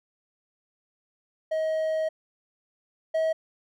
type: tone pair in turn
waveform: triangle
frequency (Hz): 633 / 640.7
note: D#5 / E5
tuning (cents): +30 / -49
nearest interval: unison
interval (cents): 21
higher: second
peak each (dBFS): -22 / -20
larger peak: second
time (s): 1.51-2.09 / 3.14-3.33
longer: first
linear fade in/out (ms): 10
effects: none